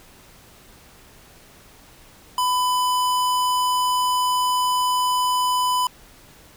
square tone, 1000 Hz, B5, 21 cents sharp, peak -19 dBFS, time 2.38-5.87 s, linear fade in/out 2 ms, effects pink hiss -49 dBFS RMS until 6.56 s

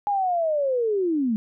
sine linear sweep, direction down, 832 to 207.7 Hz, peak -20 dBFS, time 0.07-1.36 s, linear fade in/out 0 ms, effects none

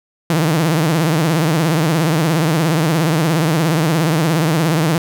sawtooth tone with vibrato, 159.9 Hz, D#3, 48 cents sharp, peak -9 dBFS, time 0.3-4.98 s, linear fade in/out 2 ms, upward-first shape triangle, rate 17 Hz, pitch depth 170 cents each way, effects none

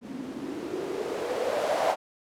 violet noise with low-pass filter sweep, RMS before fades -30 dBFS, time 0.01-1.96 s, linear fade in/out 50 ms, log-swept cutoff 230 to 700 Hz, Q 4.9, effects none

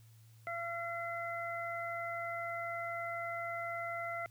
harmonic tone, 681 Hz, F5, 44 cents flat, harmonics 1 / 2 / 3, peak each -40 / -42 / -42 dBFS, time 0.47-4.26 s, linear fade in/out 0 ms, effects added 112 Hz sine -57 dBFS peak until 4.3 s + white hiss -69 dBFS RMS until 4.3 s

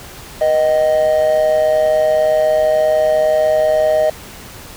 triangle tone with amplitude modulation, 622 Hz, D#5, 1 cent flat, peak -5 dBFS, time 0.41-4.1 s, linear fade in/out 5 ms, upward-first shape sine, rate 142 Hz, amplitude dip 70%, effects tanh soft clip ceiling -2 dBFS + pink hiss -35 dBFS RMS until 4.76 s

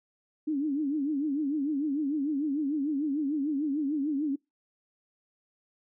sine tone with vibrato, 290.7 Hz, D4, 18 cents flat, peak -26 dBFS, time 0.47-4.36 s, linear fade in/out 10 ms, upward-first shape triangle, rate 6.7 Hz, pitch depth 160 cents each way, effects noise-tail reverb RT60 0.2 s tail -24 dB re dry

